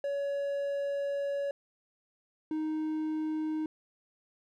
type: tone pair in turn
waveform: triangle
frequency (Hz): 563 / 311.5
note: C#5 / D#4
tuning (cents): +27 / +2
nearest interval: minor seventh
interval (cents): 1025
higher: first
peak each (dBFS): -28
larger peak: neither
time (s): 0.04-1.51 / 2.51-3.66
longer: first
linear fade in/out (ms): 2
effects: none